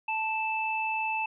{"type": "tone pair together", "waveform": "sine", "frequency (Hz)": [880, 2637], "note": ["A5", "E7"], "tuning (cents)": [0, 0], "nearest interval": "octave + perfect fifth", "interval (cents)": 1900, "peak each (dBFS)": [-30, -30], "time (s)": [0.08, 1.26], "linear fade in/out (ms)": 5, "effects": []}